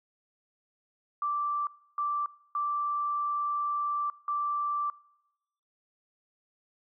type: tone bursts at uneven times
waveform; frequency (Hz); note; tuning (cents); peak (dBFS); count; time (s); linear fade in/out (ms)
sine; 1171; D6; -5; -27; 4; 1.22-1.67 / 1.98-2.26 / 2.55-4.1 / 4.28-4.9; 2
effects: noise-tail reverb RT60 0.9 s tail -22 dB re dry